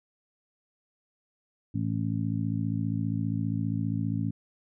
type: harmonic tone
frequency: 55 Hz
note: A1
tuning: in tune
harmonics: 2 / 3 / 4 / 5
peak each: -30 / -32 / -33 / -34 dBFS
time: 1.74-4.31 s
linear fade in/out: 10 ms
effects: none